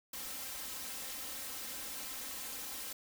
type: noise with comb filter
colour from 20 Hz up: white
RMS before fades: -43 dBFS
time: 0.13-2.93 s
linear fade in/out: 5 ms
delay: 3.8 ms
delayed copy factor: +0.8
effects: none